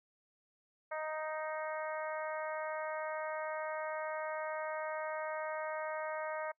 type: harmonic tone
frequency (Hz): 311.1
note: D#4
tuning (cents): 0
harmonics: 2 / 3 / 4 / 5 / 6 / 7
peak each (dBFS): -39 / -43 / -45 / -47 / -49 / -50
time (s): 0.91-6.52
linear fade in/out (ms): 10
effects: noise-tail reverb RT60 0.1 s tail -25 dB re dry